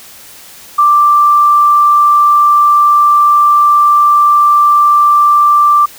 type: tone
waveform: sine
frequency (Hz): 1177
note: D6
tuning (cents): +3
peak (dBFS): -4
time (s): 0.78-5.86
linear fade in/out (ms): 10
effects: white hiss -35 dBFS RMS until 5.98 s